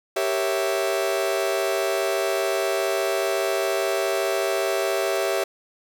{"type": "chord", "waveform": "40% pulse", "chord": "G diminished seventh", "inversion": "none", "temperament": "equal", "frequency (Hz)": [392, 466.2, 554.4, 659.3], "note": ["G4", "Bb4", "Db5", "Fb5"], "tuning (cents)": [0, 0, 0, 0], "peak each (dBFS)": [-25, -31, -27, -25], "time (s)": [0.16, 5.44], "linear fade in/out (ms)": 5, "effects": []}